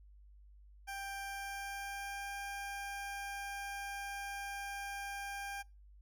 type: tone with pitch glide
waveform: 20% pulse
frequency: 790 to 798.3 Hz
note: G5 to G5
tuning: +13 to +31 cents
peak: -36 dBFS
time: 0.87-5.63 s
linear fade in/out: 20 ms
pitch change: +18 cents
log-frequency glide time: 1.2-2.33 s
effects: noise-tail reverb RT60 0.3 s tail -26 dB re dry + added 50 Hz sine -56 dBFS peak until 6.01 s